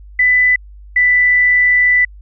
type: tone pair in turn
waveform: sine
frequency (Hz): 1995 / 1983.5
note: B6 / B6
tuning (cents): +17 / +7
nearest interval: unison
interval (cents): 10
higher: first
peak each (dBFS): -8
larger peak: neither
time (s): 0.19-0.56 / 0.96-2.05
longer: second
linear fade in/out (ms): 5
effects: added 50 Hz sine -34 dBFS peak until 2.21 s